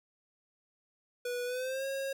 square tone with pitch glide, 489.4 to 543 Hz, B4 to C#5, -16 to -36 cents, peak -34 dBFS, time 1.25-2.13 s, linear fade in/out 5 ms, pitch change +180 cents, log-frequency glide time 1.45-1.85 s, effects none

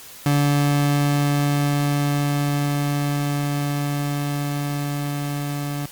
30% pulse tone with level ramp, 144.1 Hz, D3, 33 cents flat, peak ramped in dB -13 to -22 dBFS, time 0.26-5.86 s, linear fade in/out 2 ms, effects white hiss -41 dBFS RMS until 5.91 s + Opus 48 kbps

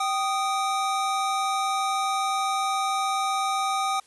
square tone pair together, 778 / 1237.9 Hz, G5 / D#6, -13 / -9 cents, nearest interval minor sixth, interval 804 cents, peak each -27 dBFS, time 0-4 s, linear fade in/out 5 ms, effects white hiss -57 dBFS RMS until 4.06 s + resampled to 24000 Hz

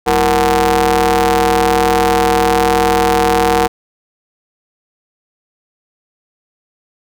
sawtooth ring-modulated tone, 138.9 Hz, C#3, 4 cents sharp, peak -3 dBFS, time 0.06-3.68 s, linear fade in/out 20 ms, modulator 605 Hz, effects none

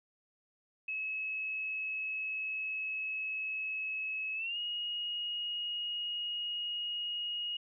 sine tone with pitch glide, 2579 to 2878 Hz, E7 to F#7, -39 to -49 cents, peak -34 dBFS, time 0.88-7.57 s, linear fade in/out 5 ms, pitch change +190 cents, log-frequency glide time 4.35-4.58 s, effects none

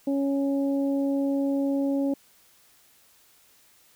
harmonic tone, 277.2 Hz, C#4, in tune, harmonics 1 / 2 / 3, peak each -23 / -30 / -43 dBFS, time 0.07-2.14 s, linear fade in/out 5 ms, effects white hiss -59 dBFS RMS until 3.95 s

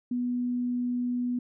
sine tone, 245.5 Hz, B3, 10 cents flat, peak -26 dBFS, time 0.11-1.39 s, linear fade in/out 5 ms, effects none

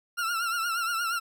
40% pulse tone with vibrato, 1374 Hz, F6, 29 cents flat, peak -26 dBFS, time 0.17-1.2 s, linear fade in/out 20 ms, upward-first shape triangle, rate 8.5 Hz, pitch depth 87 cents each way, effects none

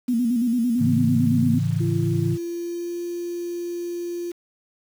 sine tone with vibrato, 238.5 Hz, A#3, 40 cents sharp, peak -18 dBFS, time 0.08-1.59 s, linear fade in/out 10 ms, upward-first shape square, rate 8.9 Hz, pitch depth 72 cents each way
sine chord, A major, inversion none, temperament equal with one note detuned, 108.17 / 138.59 / 164.81 Hz, A2 / C#3 / E3, -29 / 0 / 0 cents, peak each -24 / -24 / -24 dBFS, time 0.78-2.38 s, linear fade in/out 50 ms
sine tone with pitch glide, 339.3 to 346.8 Hz, F4 to F4, -50 to -12 cents, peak -26 dBFS, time 1.8-4.32 s, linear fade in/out 10 ms, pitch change +38 cents, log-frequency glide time 2.15-3.03 s
effects 7-bit

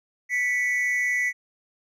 triangle tone pair together, 1975.5 / 2217 Hz, B6 / C#7, 0 / 0 cents, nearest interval major second, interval 200 cents, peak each -21 / -26 dBFS, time 0.29-1.33 s, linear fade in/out 50 ms, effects none

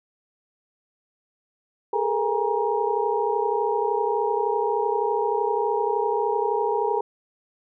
sine tone cluster, 411.3 / 444 / 474.7 / 820 / 942 Hz, G#4 / A4 / A#4 / G#5 / A#5, -17 / +16 / +31 / -22 / +18 cents, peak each -26 / -27 / -30 / -28 / -26 dBFS, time 1.93-7.01 s, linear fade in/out 5 ms, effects none

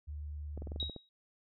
sine tone with vibrato, 74.2 Hz, D2, 18 cents sharp, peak -39 dBFS, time 0.07-0.9 s, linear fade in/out 20 ms, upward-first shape sine, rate 19 Hz, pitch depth 28 cents each way
clicks, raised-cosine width 2 ms, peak -31 dBFS, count 8, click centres 0.576 / 0.621 / 0.672 / 0.719 / 0.761 / 0.828 / 0.897 / 0.963 s
sine tone with exponential decay, 3813 Hz, A#7, 38 cents sharp, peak -31 dBFS, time 0.8-1.09 s, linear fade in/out 1 ms, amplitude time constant 61 ms
effects none

